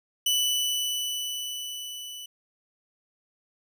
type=tone with level ramp; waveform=sawtooth; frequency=2977 Hz; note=F#7; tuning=10 cents sharp; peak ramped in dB=-18 to -35 dBFS; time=0.26-2.26 s; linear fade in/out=5 ms; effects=none